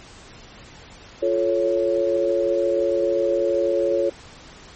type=chord; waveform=sine; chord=F augmented; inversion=none; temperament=equal with one note detuned; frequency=349.2 / 435.7 / 554.4 Hz; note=F4 / A4 / C#5; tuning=0 / -17 / 0 cents; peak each=-23 / -24 / -20 dBFS; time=1.22-4.1 s; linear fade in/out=10 ms; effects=pink hiss -44 dBFS RMS until 4.75 s + MP3 32 kbps

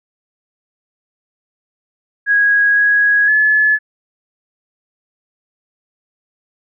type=tone with pitch steps; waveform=sine; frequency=1652 / 1661 / 1717 Hz; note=G#6 / G#6 / A6; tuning=-10 / 0 / -43 cents; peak=-9 dBFS; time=2.26-3.79 s; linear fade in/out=50 ms; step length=510 ms; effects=none

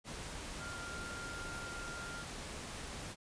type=tone in noise; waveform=sine; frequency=1396.9 Hz; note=F6; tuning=in tune; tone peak=-45 dBFS; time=0.58-2.26 s; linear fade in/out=50 ms; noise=pink; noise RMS=-45 dBFS; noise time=0.04-3.16 s; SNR=-3 dB; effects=resampled to 22050 Hz

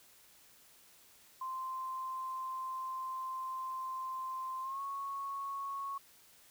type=tone with pitch glide; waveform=sine; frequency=1043 to 1104.4 Hz; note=C6 to C#6; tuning=-6 to -7 cents; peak=-37 dBFS; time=1.41-5.98 s; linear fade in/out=5 ms; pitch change=+99 cents; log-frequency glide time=4.61-4.81 s; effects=white hiss -62 dBFS RMS until 6.5 s

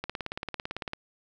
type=click train; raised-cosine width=0.3 ms; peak=-17 dBFS; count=17; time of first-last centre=0.04-0.934 s; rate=17.9 Hz; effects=none

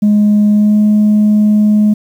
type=tone with pitch glide; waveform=sine; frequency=208.6 to 210.8 Hz; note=G#3 to G#3; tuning=+8 to +26 cents; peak=-4 dBFS; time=0.02-1.94 s; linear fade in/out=10 ms; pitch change=+18 cents; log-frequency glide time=0.51-0.77 s; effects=tanh soft clip ceiling -4 dBFS + 7-bit

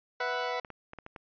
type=chord; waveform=20% pulse; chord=B suspended fourth; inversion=none; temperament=equal; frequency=493.9 / 659.3 / 740 Hz; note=B4 / E5 / F#5; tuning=0 / 0 / 0 cents; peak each=-28 / -32 / -30 dBFS; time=0.2-0.6 s; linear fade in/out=5 ms
type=clicks; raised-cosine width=0.5 ms; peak=-28 dBFS; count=6; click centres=0.648 / 0.703 / 0.934 / 0.987 / 1.064 / 1.162 s
effects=resampled to 11025 Hz

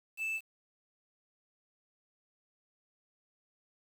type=tone with quantisation; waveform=triangle; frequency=2637 Hz; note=E7; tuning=in tune; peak=-31 dBFS; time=0.17-0.41 s; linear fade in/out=50 ms; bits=9; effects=none

